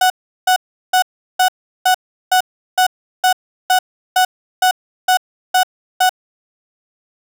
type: tone bursts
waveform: 35% pulse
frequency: 740 Hz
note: F#5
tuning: in tune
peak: -8 dBFS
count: 14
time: 0.01-6.094 s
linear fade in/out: 5 ms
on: 91 ms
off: 370 ms
effects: none